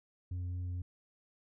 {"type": "tone with tanh clipping", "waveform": "sine", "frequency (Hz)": 89.6, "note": "F2", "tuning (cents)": 45, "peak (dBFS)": -36, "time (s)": [0.31, 0.82], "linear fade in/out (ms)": 5, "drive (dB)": 3, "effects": []}